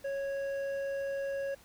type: tone with hard clipping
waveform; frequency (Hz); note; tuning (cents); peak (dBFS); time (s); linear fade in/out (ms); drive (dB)
sine; 552; C#5; -7; -34; 0.04-1.55; 10; 7
effects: pink hiss -59 dBFS RMS until 1.64 s